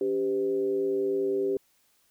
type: tone with frequency modulation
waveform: sine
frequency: 393.5 Hz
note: G4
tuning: 7 cents sharp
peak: -24 dBFS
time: 0.01-1.57 s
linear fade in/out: 2 ms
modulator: 110 Hz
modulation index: 0.62
effects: white hiss -67 dBFS RMS until 2.1 s